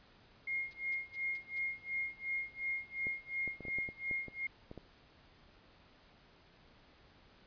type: tone with tremolo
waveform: sine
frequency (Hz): 2138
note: C7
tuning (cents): +37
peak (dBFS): -33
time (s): 0.47-4.47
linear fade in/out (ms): 5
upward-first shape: sine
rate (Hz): 2.8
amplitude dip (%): 95
type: noise bursts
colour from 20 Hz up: violet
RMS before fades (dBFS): -44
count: 5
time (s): 0.71-1.585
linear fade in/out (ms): 0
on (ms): 23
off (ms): 190
type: clicks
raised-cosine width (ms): 2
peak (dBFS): -33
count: 11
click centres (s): 3.069 / 3.477 / 3.607 / 3.652 / 3.683 / 3.786 / 3.889 / 4.112 / 4.283 / 4.714 / 4.777
effects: pink hiss -63 dBFS RMS until 7.46 s + resampled to 11025 Hz